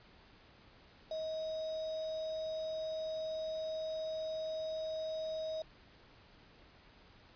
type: tone with sample-and-hold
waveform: sine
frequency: 633 Hz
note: D#5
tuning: 30 cents sharp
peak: -36 dBFS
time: 1.11-5.62 s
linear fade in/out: 2 ms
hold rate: 4410 Hz
effects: pink hiss -61 dBFS RMS until 7.35 s + resampled to 11025 Hz

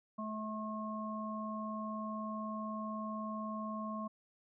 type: harmonic tone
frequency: 216 Hz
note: A3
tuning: 32 cents flat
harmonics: 1 / 3 / 5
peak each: -40 / -46 / -42 dBFS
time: 0.18-4.08 s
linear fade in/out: 10 ms
effects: none

